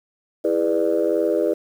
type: chord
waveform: sine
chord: E dominant seventh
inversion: none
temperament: just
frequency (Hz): 329.6 / 412 / 494.4 / 593.3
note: E4 / G#4 / B4 / D5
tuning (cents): 0 / -14 / +2 / +18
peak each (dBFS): -22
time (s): 0.44-1.54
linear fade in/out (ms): 10
effects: tanh soft clip ceiling -9 dBFS + 8-bit